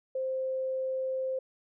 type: tone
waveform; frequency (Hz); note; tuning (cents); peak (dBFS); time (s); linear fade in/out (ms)
sine; 523.3; C5; 0; -29; 0.15-1.39; 5
effects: none